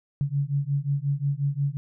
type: beating tone pair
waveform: sine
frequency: 138.59 / 144.19 Hz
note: C#3 / D3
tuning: 0 / -31 cents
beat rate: 5.6 Hz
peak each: -26 dBFS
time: 0.21-1.77 s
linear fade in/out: 0 ms
effects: none